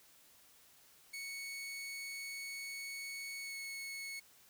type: tone with pitch glide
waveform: sawtooth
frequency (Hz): 2217 to 2199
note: C#7 to C#7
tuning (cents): 0 to -14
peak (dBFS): -39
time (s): 1.13-4.2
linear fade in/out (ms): 10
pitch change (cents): -14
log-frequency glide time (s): 3.42-3.56
effects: white hiss -64 dBFS RMS until 4.49 s